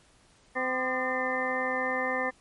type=harmonic tone with a mistuned harmonic; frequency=257 Hz; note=C4; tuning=31 cents flat; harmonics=1 / 2 / 3 / 4 / 5 / 7 / 8; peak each=-37 / -32 / -35 / -37 / -37 / -31 / -36 dBFS; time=0.55-2.31 s; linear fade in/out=20 ms; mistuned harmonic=5; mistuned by=-110 cents; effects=pink hiss -61 dBFS RMS until 2.4 s + MP3 48 kbps